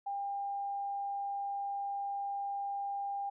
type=tone; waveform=sine; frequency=800 Hz; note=G5; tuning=35 cents sharp; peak=-34 dBFS; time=0.06-3.3 s; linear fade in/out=10 ms; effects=none